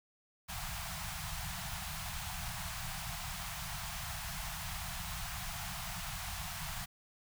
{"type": "band-stop noise", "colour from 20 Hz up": "pink", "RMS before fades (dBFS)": -41, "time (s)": [0.48, 6.86], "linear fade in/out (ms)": 20, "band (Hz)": [190, 660], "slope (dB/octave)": 96, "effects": []}